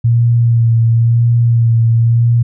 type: tone with vibrato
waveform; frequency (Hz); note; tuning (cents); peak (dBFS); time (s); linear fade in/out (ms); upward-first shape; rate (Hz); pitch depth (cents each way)
sine; 116.54; A#2; 0; -7; 0.04-2.43; 10; sine; 0.97; 26
effects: none